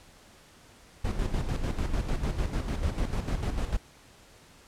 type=noise with tremolo; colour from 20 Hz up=brown; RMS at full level=-27 dBFS; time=1.04-3.77 s; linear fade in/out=10 ms; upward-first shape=square; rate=6.7 Hz; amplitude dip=55%; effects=pink hiss -55 dBFS RMS until 4.67 s + low-pass 10000 Hz 12 dB/octave